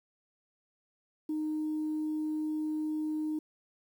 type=tone; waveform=sine; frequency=308.4 Hz; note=D#4; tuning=15 cents flat; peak=-29 dBFS; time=1.29-3.39 s; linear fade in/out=5 ms; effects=tanh soft clip ceiling -27 dBFS + 10-bit